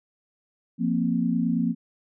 sine chord, F suspended fourth, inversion none, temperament just, 174.61 / 232.8 / 261.9 Hz, F3 / Bb3 / C4, 0 / -2 / +2 cents, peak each -26 / -24 / -27 dBFS, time 0.78-1.75 s, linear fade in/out 50 ms, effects none

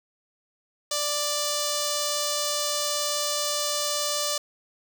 5% pulse tone with notch filter, 589 Hz, D5, 5 cents sharp, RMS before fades -27 dBFS, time 0.91-4.38 s, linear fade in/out 5 ms, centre 2100 Hz, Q 0.96, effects none

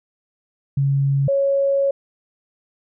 sine tone pair in turn, 138.59 / 553.1 Hz, C#3 / C#5, 0 / -4 cents, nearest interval 2 octaves, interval 2396 cents, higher second, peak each -15 dBFS, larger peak neither, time 0.77-1.28 / 1.28-1.91 s, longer second, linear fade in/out 5 ms, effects none

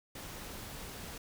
pink noise, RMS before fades -45 dBFS, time 0.15-1.18 s, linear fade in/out 5 ms, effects none

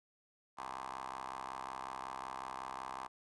15% pulse ring-modulated tone, 65.41 Hz, C2, in tune, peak -33 dBFS, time 0.57-3.08 s, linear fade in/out 20 ms, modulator 971 Hz, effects resampled to 24000 Hz

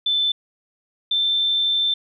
sine tone pair in turn, 3527 / 3554 Hz, A7 / A7, +3 / +17 cents, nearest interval unison, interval 14 cents, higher second, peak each -17 dBFS, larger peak neither, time 0.06-0.32 / 1.11-1.94 s, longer second, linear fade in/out 5 ms, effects none

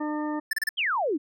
harmonic tone, 301.4 Hz, D4, 45 cents sharp, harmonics 1 / 2 / 3 / 4 / 6, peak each -28 / -37 / -35 / -40 / -42 dBFS, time 0-0.4 s, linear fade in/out 10 ms
square tone bursts, 1760 Hz, A6, in tune, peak -24 dBFS, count 4, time 0.51-0.691 s, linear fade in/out 5 ms, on 22 ms, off 31 ms
sine exponential sweep, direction down, 3359 to 267.7 Hz, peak -23 dBFS, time 0.77-1.18 s, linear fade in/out 20 ms
effects none

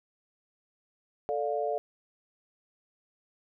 sine chord, D minor, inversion second, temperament just, 440.5 / 587.3 / 704.8 Hz, A4 / D5 / F5, +2 / 0 / +16 cents, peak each -32 dBFS, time 1.29-1.78 s, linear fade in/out 0 ms, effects none

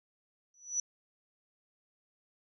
sine tone with exponential growth, 5920 Hz, F#8, in tune, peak -26 dBFS, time 0.54-0.8 s, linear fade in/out 2 ms, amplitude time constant 55 ms, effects none

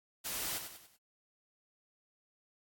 white noise with echo, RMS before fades -38 dBFS, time 0.24-0.59 s, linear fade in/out 20 ms, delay 96 ms, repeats 4, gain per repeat -7 dB, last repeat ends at 0.974 s, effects AAC 64 kbps

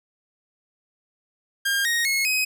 sawtooth tone with pitch steps, 1609 / 1869.7 / 2173 / 2525 Hz, G6 / A#6 / C#7 / D#7, +45 / +5 / -35 / +25 cents, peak -17 dBFS, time 1.65-2.45 s, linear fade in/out 10 ms, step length 200 ms, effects none

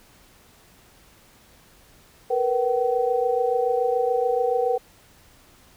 sine tone cluster, 463.7 / 490.7 / 763 Hz, A#4 / B4 / G5, -9 / -11 / -47 cents, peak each -25 / -22 / -25 dBFS, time 2.3-4.78 s, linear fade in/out 10 ms, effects pink hiss -54 dBFS RMS until 5.76 s

